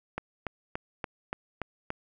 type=click train; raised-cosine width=0.5 ms; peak=-17 dBFS; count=7; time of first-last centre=0.18-1.904 s; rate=3.48 Hz; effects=none